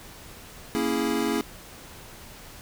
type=chord; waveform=square; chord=A# half-diminished seventh; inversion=none; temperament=equal; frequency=233.1 / 277.2 / 329.6 / 415.3 Hz; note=A#3 / C#4 / E4 / G#4; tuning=0 / 0 / 0 / 0 cents; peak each=-30 dBFS; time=0.75-1.41 s; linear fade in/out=0 ms; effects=pink hiss -45 dBFS RMS until 2.61 s